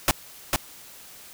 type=noise with echo; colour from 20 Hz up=pink; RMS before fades=-19 dBFS; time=0.08-0.11 s; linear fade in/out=0 ms; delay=450 ms; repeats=1; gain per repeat=-3 dB; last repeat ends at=0.56 s; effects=white hiss -46 dBFS RMS until 1.33 s